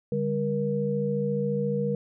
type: tone cluster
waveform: sine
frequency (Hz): 145.8 / 200.1 / 475.2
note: D3 / G3 / A#4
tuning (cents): -12 / +36 / +33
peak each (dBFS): -30 / -29 / -27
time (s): 0.12-1.95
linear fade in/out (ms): 2
effects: none